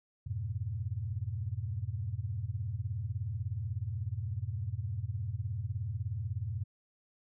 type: chord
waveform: sine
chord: F diminished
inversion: none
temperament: equal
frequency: 87.31 / 103.83 / 123.47 Hz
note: F2 / Ab2 / Cb3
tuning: 0 / 0 / 0 cents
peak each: -39 / -36 / -39 dBFS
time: 0.26-6.64 s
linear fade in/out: 10 ms
effects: none

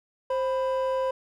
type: tone pair together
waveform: triangle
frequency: 526 / 993 Hz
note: C5 / B5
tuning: +9 / +9 cents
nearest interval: major seventh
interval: 1100 cents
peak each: -22 / -28 dBFS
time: 0.3-1.11 s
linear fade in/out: 5 ms
effects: tanh soft clip ceiling -17 dBFS

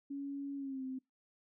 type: tone with pitch glide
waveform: sine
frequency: 279.7 to 261 Hz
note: C#4 to C4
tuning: +16 to -4 cents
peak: -38 dBFS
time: 0.1-0.99 s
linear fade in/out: 10 ms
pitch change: -120 cents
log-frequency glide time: 0.56-0.84 s
effects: noise-tail reverb RT60 0.2 s tail -25 dB re dry

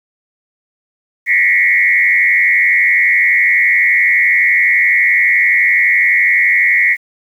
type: tone with frequency modulation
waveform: sine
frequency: 2048 Hz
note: C7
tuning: 38 cents flat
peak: -8 dBFS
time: 1.26-6.97 s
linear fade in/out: 50 ms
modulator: 91.8 Hz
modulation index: 2
effects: 7-bit

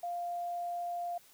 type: tone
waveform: sine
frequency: 698.5 Hz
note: F5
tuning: in tune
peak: -34 dBFS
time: 0.03-1.18 s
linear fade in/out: 5 ms
effects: white hiss -61 dBFS RMS until 1.33 s

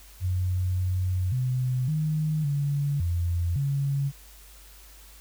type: tone with pitch steps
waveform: sine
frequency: 91.5 / 92 / 127.2 / 154.7 / 142.8 / 86.4 / 139.4 Hz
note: F#2 / F#2 / C3 / D#3 / D3 / F2 / C#3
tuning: -19 / -9 / -48 / -10 / -48 / -18 / +10 cents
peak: -23 dBFS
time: 0.2-4.12 s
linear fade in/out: 50 ms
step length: 560 ms
effects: added 50 Hz sine -49 dBFS peak until 5.2 s + white hiss -52 dBFS RMS until 5.2 s

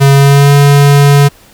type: tone with pitch glide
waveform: square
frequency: 138.59 to 142.32 Hz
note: C#3 to C#3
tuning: 0 to +46 cents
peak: -3 dBFS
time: 0-1.29 s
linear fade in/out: 20 ms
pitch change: +46 cents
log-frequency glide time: 0.11-0.53 s
effects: pink hiss -41 dBFS RMS until 1.53 s

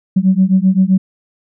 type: beating tone pair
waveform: sine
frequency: 185 / 192.7 Hz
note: F#3 / G3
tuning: 0 / -29 cents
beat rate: 7.7 Hz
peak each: -11 dBFS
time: 0.16-0.98 s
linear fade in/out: 10 ms
effects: tanh soft clip ceiling -1 dBFS

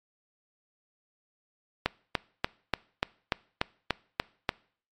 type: click train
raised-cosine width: 0.3 ms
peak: -8 dBFS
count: 10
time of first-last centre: 1.86-4.492 s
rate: 3.42 Hz
effects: noise-tail reverb RT60 0.5 s tail -23 dB re dry + MP3 64 kbps

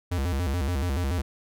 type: tone with vibrato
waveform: square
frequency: 77.7 Hz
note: D#2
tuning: 2 cents flat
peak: -25 dBFS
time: 0.11-1.22 s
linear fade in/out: 10 ms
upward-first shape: square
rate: 7 Hz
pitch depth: 230 cents each way
effects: none

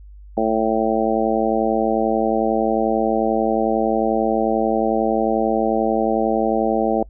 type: harmonic tone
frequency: 111.2 Hz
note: A2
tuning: 19 cents sharp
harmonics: 2 / 3 / 4 / 5 / 6 / 7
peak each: -23 / -23 / -23 / -23 / -23 / -23 dBFS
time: 0.37-7.03 s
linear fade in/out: 5 ms
effects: noise-tail reverb RT60 0.1 s tail -25 dB re dry + added 50 Hz sine -38 dBFS peak until 7.09 s

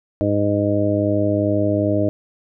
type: harmonic tone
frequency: 102.5 Hz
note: G#2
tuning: 22 cents flat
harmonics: 1 / 2 / 3 / 4 / 5 / 6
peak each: -22 / -26 / -20 / -28 / -26 / -21 dBFS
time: 0.21-2.09 s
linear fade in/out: 0 ms
effects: none

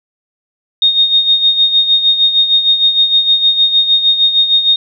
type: tone with tremolo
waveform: sine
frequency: 3700 Hz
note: A#7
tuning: 14 cents flat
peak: -5 dBFS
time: 0.82-4.76 s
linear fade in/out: 2 ms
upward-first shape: sine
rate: 6.5 Hz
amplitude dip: 65%
effects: none

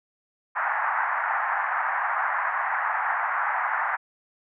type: band-pass noise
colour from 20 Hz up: pink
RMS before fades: -26 dBFS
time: 0.55-3.97 s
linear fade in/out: 20 ms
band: 770 to 1900 Hz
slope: 48 dB/octave
effects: none

